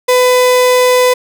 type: tone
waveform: 35% pulse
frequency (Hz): 501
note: B4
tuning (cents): +25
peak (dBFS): -5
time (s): 0.08-1.14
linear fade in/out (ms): 10
effects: none